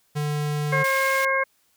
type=tone; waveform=square; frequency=148.4 Hz; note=D3; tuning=18 cents sharp; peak=-24 dBFS; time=0.15-0.84 s; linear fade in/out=20 ms
type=harmonic tone; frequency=537 Hz; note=C5; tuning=45 cents sharp; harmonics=1 / 2 / 3 / 4; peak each=-25 / -25 / -25 / -25 dBFS; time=0.72-1.44 s; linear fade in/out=10 ms
type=high-pass noise; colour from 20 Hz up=pink; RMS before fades=-34 dBFS; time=0.84-1.25 s; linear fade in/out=2 ms; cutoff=2000 Hz; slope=48 dB/octave
effects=white hiss -65 dBFS RMS until 1.76 s